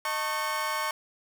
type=tone cluster; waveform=30% pulse; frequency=619 / 900 / 1102 / 1530 Hz; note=D#5 / A5 / C#6 / G6; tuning=-9 / +39 / -11 / -42 cents; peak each=-34 / -31 / -28 / -35 dBFS; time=0.05-0.91 s; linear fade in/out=2 ms; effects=none